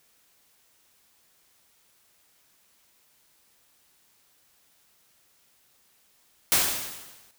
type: noise with exponential decay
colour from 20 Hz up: white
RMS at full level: -19 dBFS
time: 6.52-7.31 s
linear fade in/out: 0 ms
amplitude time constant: 170 ms
effects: white hiss -64 dBFS RMS until 7.38 s